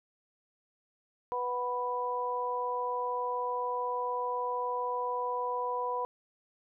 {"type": "harmonic tone", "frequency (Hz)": 246.9, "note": "B3", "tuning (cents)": 0, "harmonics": [2, 3, 4], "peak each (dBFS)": [-35, -40, -32], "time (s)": [1.32, 6.05], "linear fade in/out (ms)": 0, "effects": []}